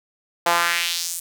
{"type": "tone with high-pass filter sweep", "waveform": "sawtooth", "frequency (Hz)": 171.4, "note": "F3", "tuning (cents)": -32, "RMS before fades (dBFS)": -22, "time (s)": [0.46, 1.2], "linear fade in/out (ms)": 5, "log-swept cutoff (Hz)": [730, 9300], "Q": 1.8, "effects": []}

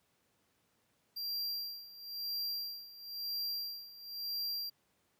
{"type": "tone with tremolo", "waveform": "square", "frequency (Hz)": 4744, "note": "D8", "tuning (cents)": 17, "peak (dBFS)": -35, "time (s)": [1.16, 4.7], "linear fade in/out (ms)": 10, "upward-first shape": "sine", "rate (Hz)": 0.99, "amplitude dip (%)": 85, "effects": ["pink hiss -75 dBFS RMS until 5.19 s", "high-pass 100 Hz 12 dB/octave"]}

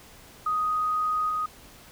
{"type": "tone with level steps", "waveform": "sine", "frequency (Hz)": 1248, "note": "D#6", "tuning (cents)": 5, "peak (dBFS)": [-23, -25], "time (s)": [0.46, 1.46], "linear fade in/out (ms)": 5, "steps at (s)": 1.29, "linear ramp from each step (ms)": 5, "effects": ["pink hiss -50 dBFS RMS until 1.91 s"]}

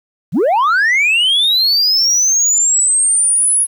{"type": "linear sweep", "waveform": "sine", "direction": "up", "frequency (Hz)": [116.54, 10548], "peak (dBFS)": -7, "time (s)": [0.32, 3.67], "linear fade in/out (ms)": 50, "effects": ["tanh soft clip ceiling -9 dBFS", "8-bit"]}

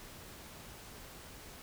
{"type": "silence", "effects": ["pink hiss -51 dBFS RMS until 1.62 s"]}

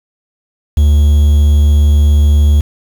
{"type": "tone with quantisation", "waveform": "triangle", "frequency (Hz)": 73.6, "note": "D2", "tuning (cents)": 4, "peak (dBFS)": -3, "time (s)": [0.77, 2.61], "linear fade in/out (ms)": 5, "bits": 5, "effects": []}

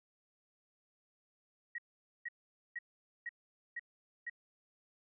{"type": "tone bursts", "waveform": "sine", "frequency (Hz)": 1899, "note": "A#6", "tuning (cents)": 32, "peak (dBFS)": -38, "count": 6, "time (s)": [1.75, 4.298], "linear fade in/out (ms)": 5, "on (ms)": 33, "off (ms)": 470, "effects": []}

